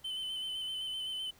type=tone with vibrato; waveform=triangle; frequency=3052 Hz; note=G7; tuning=47 cents flat; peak=-34 dBFS; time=0.04-1.31 s; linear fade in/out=10 ms; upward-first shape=square; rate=7.8 Hz; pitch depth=18 cents each way; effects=pink hiss -62 dBFS RMS until 1.39 s